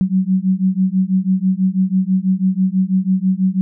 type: beating tone pair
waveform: sine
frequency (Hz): 185 / 191.1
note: F#3 / G3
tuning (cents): 0 / -44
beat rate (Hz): 6.1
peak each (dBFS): -16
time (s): 0.01-3.61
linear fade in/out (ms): 0
effects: none